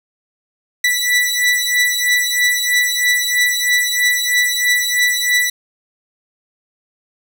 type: beating tone pair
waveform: sawtooth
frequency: 1966 / 1969.1 Hz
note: B6 / B6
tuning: -8 / -6 cents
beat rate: 3.1 Hz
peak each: -13 dBFS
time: 0.84-5.5 s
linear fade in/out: 5 ms
effects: none